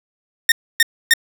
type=tone bursts; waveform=sawtooth; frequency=1834 Hz; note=A#6; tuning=29 cents flat; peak=-5 dBFS; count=3; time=0.49-1.137 s; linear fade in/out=2 ms; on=29 ms; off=280 ms; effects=none